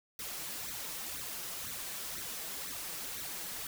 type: noise with flanger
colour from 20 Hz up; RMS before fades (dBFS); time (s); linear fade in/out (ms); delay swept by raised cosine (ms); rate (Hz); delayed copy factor
white; -41; 0.19-3.67; 2; 0.49 to 6.19; 2; +0.7
effects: none